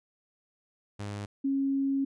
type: tone pair in turn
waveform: sawtooth / sine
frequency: 102.4 / 273.4 Hz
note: G#2 / C#4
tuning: -24 / -24 cents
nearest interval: octave + perfect fourth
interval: 1700 cents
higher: second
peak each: -31 / -25 dBFS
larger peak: second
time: 0.99-1.26 / 1.44-2.05 s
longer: second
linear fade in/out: 10 ms
effects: resampled to 22050 Hz